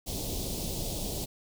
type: band-stop noise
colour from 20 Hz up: pink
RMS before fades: -34 dBFS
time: 0.06-1.26 s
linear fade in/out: 20 ms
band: 690 to 3400 Hz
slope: 24 dB/octave
effects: none